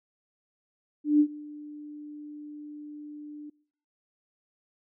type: tone with ADSR envelope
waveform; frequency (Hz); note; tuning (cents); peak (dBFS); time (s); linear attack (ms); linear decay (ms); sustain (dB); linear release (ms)
sine; 297.1; D4; +20; -15; 1.04-3.5; 160; 72; -24; 7
effects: noise-tail reverb RT60 0.6 s tail -25 dB re dry